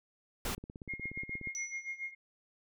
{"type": "noise", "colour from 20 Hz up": "pink", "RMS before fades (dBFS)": -36, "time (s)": [0.45, 0.55], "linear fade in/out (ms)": 2}
{"type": "click train", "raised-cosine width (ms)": 3, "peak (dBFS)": -32, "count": 16, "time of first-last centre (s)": [0.58, 1.473], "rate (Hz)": 16.8}
{"type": "tone with tremolo", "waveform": "sine", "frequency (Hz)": 2140, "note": "C7", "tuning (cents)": 38, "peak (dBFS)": -35, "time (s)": [0.88, 2.15], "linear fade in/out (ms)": 20, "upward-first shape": "sine", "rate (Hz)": 7.1, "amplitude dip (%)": 85}
{"type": "tone with exponential decay", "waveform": "sine", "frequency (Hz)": 5920, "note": "F#8", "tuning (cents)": 0, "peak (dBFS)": -35, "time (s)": [1.55, 2.11], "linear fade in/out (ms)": 0, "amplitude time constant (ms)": 120}
{"effects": []}